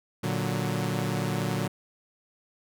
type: chord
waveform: sawtooth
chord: Bb augmented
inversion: none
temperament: equal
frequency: 116.54 / 146.83 / 185 Hz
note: Bb2 / D3 / F#3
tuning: 0 / 0 / 0 cents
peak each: -27 dBFS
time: 0.23-1.68 s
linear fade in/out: 10 ms
effects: none